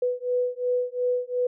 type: beating tone pair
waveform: sine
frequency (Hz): 493.9 / 496.7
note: B4 / B4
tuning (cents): 0 / +10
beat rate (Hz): 2.8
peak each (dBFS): -26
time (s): 0.02-1.47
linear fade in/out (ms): 5
effects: none